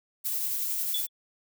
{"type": "noise with tremolo", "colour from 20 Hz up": "violet", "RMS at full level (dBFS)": -29, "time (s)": [0.24, 1.07], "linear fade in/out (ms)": 20, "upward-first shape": "triangle", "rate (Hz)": 11, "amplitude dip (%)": 25}
{"type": "tone with exponential decay", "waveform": "sine", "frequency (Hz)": 3450, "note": "A7", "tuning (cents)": -35, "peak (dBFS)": -25, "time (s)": [0.94, 1.09], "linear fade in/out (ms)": 5, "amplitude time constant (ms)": 31}
{"effects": []}